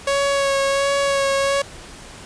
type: tone with vibrato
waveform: sawtooth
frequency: 554.4 Hz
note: C#5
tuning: in tune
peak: -13 dBFS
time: 0.07-1.62 s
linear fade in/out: 5 ms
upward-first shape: sine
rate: 1.4 Hz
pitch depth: 18 cents each way
effects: pink hiss -39 dBFS RMS until 2.25 s + resampled to 22050 Hz